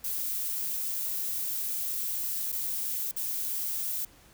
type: noise with dropouts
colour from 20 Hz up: violet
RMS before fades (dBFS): -32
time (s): 0.04-4.05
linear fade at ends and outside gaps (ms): 5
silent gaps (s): 2.52-2.524 / 3.113-3.163
effects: pink hiss -57 dBFS RMS until 4.33 s